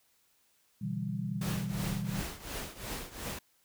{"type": "chord", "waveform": "sine", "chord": "E minor seventh", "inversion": "second", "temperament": "equal", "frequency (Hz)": [123.47, 146.83, 164.81, 196], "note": ["B2", "D3", "E3", "G3"], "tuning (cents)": [0, 0, 0, 0], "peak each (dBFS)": [-38, -41, -38, -36], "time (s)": [0.81, 2.22], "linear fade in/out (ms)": 10}
{"type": "noise with tremolo", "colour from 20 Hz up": "pink", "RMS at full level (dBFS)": -37, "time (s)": [1.41, 3.39], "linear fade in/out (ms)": 5, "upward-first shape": "triangle", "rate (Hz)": 2.8, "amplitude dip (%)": 85}
{"effects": ["white hiss -70 dBFS RMS until 3.64 s"]}